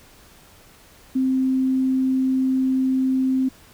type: tone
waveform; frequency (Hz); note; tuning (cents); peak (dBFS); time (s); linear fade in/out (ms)
sine; 261.6; C4; 0; -17; 1.15-3.49; 10
effects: pink hiss -50 dBFS RMS until 3.73 s